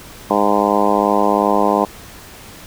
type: harmonic tone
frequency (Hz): 102.7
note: G#2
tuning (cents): -19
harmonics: 2 / 3 / 4 / 5 / 6 / 7 / 8 / 9 / 10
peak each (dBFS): -21 / -21 / -21 / -21 / -21 / -21 / -21 / -21 / -21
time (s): 0.3-1.85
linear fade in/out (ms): 5
effects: pink hiss -38 dBFS RMS until 2.66 s